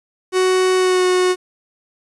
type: tone with pitch glide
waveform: 45% pulse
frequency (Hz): 371.5 to 365.8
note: F#4 to F#4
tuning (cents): +7 to -20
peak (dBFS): -13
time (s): 0.32-1.36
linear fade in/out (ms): 50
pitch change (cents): -27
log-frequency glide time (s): 0.76-1.05
effects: resampled to 24000 Hz + 8-bit